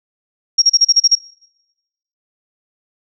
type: tone bursts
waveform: sine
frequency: 5588 Hz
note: F8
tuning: in tune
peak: -6 dBFS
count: 8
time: 0.58-1.154 s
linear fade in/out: 10 ms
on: 42 ms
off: 34 ms
effects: noise-tail reverb RT60 1.0 s tail -22 dB re dry